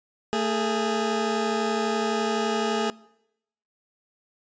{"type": "tone pair together", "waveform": "20% pulse", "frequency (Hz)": [223.6, 415.3], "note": ["A3", "G#4"], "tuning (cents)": [28, 0], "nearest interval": "major seventh", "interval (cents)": 1072, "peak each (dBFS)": -21, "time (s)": [0.33, 2.9], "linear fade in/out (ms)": 0, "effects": ["noise-tail reverb RT60 0.8 s tail -22 dB re dry", "resampled to 16000 Hz"]}